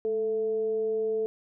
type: tone with frequency modulation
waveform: sine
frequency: 440 Hz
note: A4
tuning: in tune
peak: -25 dBFS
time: 0.05-1.26 s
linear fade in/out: 0 ms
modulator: 229 Hz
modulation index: 0.24
effects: none